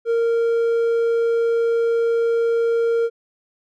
sine tone with hard clipping, 463 Hz, A#4, 12 cents flat, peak -17 dBFS, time 0.05-3.1 s, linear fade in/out 50 ms, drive 3 dB, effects none

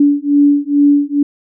sine beating tone pair, 286.4 / 288.7 Hz, D4 / D4, -43 / -30 cents, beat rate 2.3 Hz, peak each -11 dBFS, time 0-1.23 s, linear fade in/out 5 ms, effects none

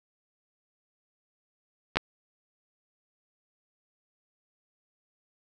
clicks, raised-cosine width 0.3 ms, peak -15 / -6 dBFS, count 2, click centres 1.958 / 1.97 s, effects none

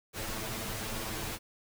pink noise with comb filter, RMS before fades -37 dBFS, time 0.13-1.39 s, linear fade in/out 50 ms, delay 9.1 ms, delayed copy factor +1, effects none

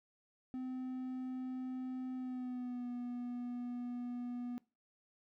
triangle tone with pitch glide, 256.4 to 244 Hz, C4 to B3, -35 to -21 cents, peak -37 dBFS, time 0.54-4.58 s, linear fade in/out 0 ms, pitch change -86 cents, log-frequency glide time 2.15-2.89 s, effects noise-tail reverb RT60 0.3 s tail -22 dB re dry

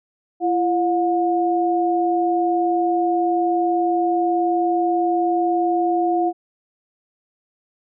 sine tone pair together, 339.8 / 718.8 Hz, F4 / F5, -47 / +50 cents, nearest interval octave + minor second, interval 1297 cents, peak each -19 dBFS, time 0.4-6.33 s, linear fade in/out 50 ms, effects none

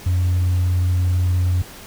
sine tone, 90 Hz, F#2, 47 cents flat, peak -13 dBFS, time 0.06-1.62 s, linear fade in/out 5 ms, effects tanh soft clip ceiling -13 dBFS + pink hiss -39 dBFS RMS until 1.86 s

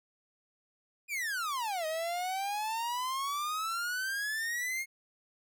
45% pulse exponential two-way sweep, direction down then up, 2489 to 622.3 to 2166 Hz, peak -32 dBFS, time 1.08-4.86 s, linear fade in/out 50 ms, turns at 1.86 s, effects none

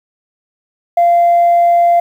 sine tone, 691 Hz, F5, 19 cents flat, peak -5 dBFS, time 0.97-2 s, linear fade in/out 5 ms, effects tanh soft clip ceiling -4 dBFS + 7-bit

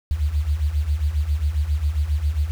sine beating tone pair, 69.3 / 76.7 Hz, C#2 / D#2, 0 / -24 cents, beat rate 7.4 Hz, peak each -24 / -20 dBFS, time 0.11-2.51 s, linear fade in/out 0 ms, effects 7-bit

